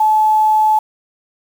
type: tone with quantisation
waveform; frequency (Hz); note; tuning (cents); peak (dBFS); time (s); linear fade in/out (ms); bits
sine; 863; A5; -34; -9; 0-0.79; 5; 6
effects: none